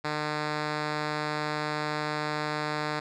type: tone with low-pass filter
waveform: 5% pulse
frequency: 151.1 Hz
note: D3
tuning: 50 cents sharp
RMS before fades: -31 dBFS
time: 0.04-3 s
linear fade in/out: 10 ms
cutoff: 4500 Hz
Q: 1
effects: none